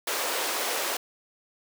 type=high-pass noise; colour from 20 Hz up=pink; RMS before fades=-29 dBFS; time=0.07-0.97 s; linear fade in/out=5 ms; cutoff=400 Hz; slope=24 dB/octave; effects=none